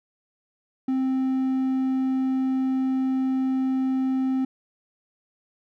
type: tone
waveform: triangle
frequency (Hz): 262.3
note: C4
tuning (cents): +4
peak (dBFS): -19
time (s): 0.88-4.45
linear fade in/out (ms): 5
effects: none